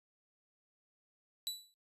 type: tone with exponential decay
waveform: sawtooth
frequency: 3951 Hz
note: B7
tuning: in tune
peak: -30 dBFS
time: 1.47-1.74 s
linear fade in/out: 0 ms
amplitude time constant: 57 ms
effects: noise-tail reverb RT60 0.1 s tail -24 dB re dry + resampled to 32000 Hz